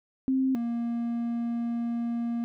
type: tone pair in turn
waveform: sine / triangle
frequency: 263.5 / 234.8 Hz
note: C4 / A#3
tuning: +12 / +13 cents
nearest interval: major second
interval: 199 cents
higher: first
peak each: -22 / -25 dBFS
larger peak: first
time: 0.28-0.55 / 0.55-2.44 s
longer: second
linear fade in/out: 0 ms
effects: none